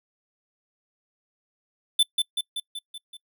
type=tone with echo; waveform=square; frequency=3520 Hz; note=A7; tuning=in tune; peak=-16 dBFS; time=1.99-2.03 s; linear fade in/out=5 ms; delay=190 ms; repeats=6; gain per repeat=-4 dB; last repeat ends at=3.17 s; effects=noise-tail reverb RT60 0.1 s tail -25 dB re dry